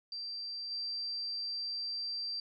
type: tone with level steps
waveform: sine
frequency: 4699 Hz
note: D8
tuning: in tune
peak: -38 / -35 dBFS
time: 0.12-2.4 s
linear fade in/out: 2 ms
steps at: 0.7 s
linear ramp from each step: 20 ms
effects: none